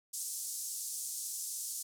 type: band-pass noise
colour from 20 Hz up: white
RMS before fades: -40 dBFS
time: 0.13-1.83 s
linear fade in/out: 10 ms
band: 5700 to 11000 Hz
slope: 24 dB/octave
effects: none